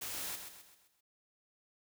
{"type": "noise with echo", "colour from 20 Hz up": "white", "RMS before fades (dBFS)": -41, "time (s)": [0.01, 0.36], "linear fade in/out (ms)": 10, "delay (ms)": 130, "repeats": 5, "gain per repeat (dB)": -7, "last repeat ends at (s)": 1.01, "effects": []}